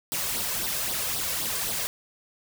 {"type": "noise with flanger", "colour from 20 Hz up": "white", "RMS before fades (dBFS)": -29, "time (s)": [0.12, 1.87], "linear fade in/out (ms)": 0, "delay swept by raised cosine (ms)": [0.21, 1.91], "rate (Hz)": 3.8, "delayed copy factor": 0.6, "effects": []}